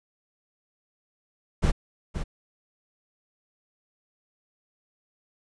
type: noise with echo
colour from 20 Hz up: brown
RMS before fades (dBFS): -20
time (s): 1.62-1.72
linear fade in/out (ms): 20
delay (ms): 520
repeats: 1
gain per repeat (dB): -9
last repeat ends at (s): 2.24
effects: resampled to 22050 Hz